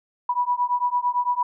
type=beating tone pair; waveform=sine; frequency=975 / 983.9 Hz; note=B5 / B5; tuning=-23 / -7 cents; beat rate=8.9 Hz; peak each=-23 dBFS; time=0.29-1.43 s; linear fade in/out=5 ms; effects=none

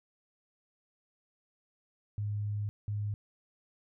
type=tone bursts at uneven times; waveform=sine; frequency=103.83 Hz; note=G#2; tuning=in tune; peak=-31 dBFS; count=2; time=2.18-2.69 / 2.88-3.14 s; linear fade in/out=0 ms; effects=none

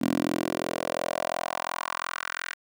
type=tone with high-pass filter sweep; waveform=10% pulse; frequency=42.83 Hz; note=F1; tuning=33 cents flat; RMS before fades=-30 dBFS; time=0.01-2.54 s; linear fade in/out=10 ms; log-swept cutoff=250 to 1700 Hz; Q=2.9; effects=none

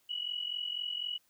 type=tone pair together; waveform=sine; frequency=2916 / 2960 Hz; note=F#7 / F#7; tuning=-26 / 0 cents; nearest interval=unison; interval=26 cents; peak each=-36 / -38 dBFS; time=0.09-1.18 s; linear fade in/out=10 ms; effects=white hiss -71 dBFS RMS until 1.29 s

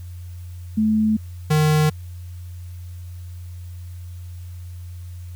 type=tone pair in turn; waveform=sine / square; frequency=216.6 / 153.16 Hz; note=A3 / D#3; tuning=-27 / -27 cents; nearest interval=tritone; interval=600 cents; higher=first; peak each=-15 dBFS; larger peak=neither; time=0.77-1.17 / 1.5-1.9 s; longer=neither; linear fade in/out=10 ms; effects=added 88 Hz sine -32 dBFS peak until 5.35 s + white hiss -54 dBFS RMS until 5.35 s

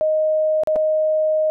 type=tone with dropouts; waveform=sine; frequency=622.3 Hz; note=D#5; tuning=in tune; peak=-15 dBFS; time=0.01-1.5 s; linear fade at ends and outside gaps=0 ms; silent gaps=0.635-0.673 / 0.758-0.762 s; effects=none

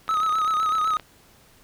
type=click train; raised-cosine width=0.3 ms; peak=-21 dBFS; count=31; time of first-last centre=0.08-0.997 s; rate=32.7 Hz
type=tone with vibrato; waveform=triangle; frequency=1273 Hz; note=D#6; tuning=39 cents sharp; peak=-18 dBFS; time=0.09-0.97 s; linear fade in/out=0 ms; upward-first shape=sine; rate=7.9 Hz; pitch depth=53 cents each way
effects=pink hiss -55 dBFS RMS until 1.63 s

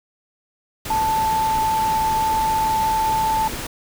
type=tone in noise; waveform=sine; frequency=880 Hz; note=A5; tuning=in tune; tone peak=-17 dBFS; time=0.9-3.48 s; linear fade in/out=5 ms; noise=pink; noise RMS=-29 dBFS; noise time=0.85-3.67 s; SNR=+9 dB; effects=none

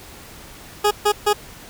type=tone bursts; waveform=20% pulse; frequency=415.3 Hz; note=G#4; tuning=in tune; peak=-9 dBFS; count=3; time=0.84-1.333 s; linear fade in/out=10 ms; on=71 ms; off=140 ms; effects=pink hiss -41 dBFS RMS until 1.69 s

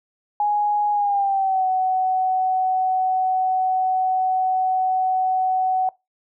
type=tone with pitch glide; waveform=sine; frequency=830.6 to 748.6 Hz; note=G#5 to F#5; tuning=0 to +20 cents; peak=-17 dBFS; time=0.4-5.89 s; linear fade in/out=2 ms; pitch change=-180 cents; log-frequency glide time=0.92-1.65 s; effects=noise-tail reverb RT60 0.2 s tail -21 dB re dry

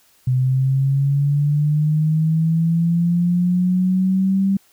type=linear sweep; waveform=sine; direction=up; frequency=126.7 to 196 Hz; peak=-14 dBFS; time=0.27-4.57 s; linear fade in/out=5 ms; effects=white hiss -56 dBFS RMS until 4.72 s

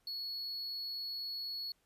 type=tone; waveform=triangle; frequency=4372 Hz; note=C#8; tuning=25 cents flat; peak=-37 dBFS; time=0.07-1.72 s; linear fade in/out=2 ms; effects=pink hiss -75 dBFS RMS until 1.85 s + resampled to 32000 Hz

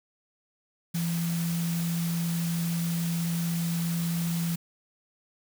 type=tone in noise; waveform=sine; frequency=168.7 Hz; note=E3; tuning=40 cents sharp; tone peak=-26 dBFS; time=0.94-4.56 s; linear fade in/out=10 ms; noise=white; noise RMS=-38 dBFS; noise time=0.94-4.56 s; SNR=+9 dB; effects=none

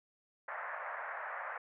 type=band-pass noise; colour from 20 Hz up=white; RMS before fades=-42 dBFS; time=0.48-1.58 s; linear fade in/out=5 ms; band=570 to 1900 Hz; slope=48 dB/octave; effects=none

